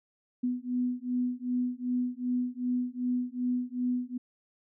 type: beating tone pair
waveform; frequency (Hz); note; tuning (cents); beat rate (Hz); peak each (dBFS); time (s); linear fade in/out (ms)
sine; 246.9 / 249.5; B3 / B3; 0 / +18; 2.6; -31; 0.43-4.18; 10
effects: none